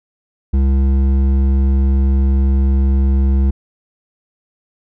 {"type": "tone with hard clipping", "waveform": "sine", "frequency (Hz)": 67.3, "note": "C2", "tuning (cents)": 49, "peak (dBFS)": -12, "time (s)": [0.53, 3.51], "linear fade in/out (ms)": 10, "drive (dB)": 9, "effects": []}